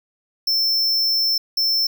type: tone bursts at uneven times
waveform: square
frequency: 5340 Hz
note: E8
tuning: 22 cents sharp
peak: -17 dBFS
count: 2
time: 0.47-1.38 / 1.57-1.87 s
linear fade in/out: 5 ms
effects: none